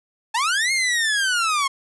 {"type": "linear two-way sweep", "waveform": "sawtooth", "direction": "up then down", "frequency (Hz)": [847, 2163, 1068], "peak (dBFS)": -15, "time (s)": [0.34, 1.68], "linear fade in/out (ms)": 10, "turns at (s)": 0.72, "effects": ["resampled to 24000 Hz", "9-bit"]}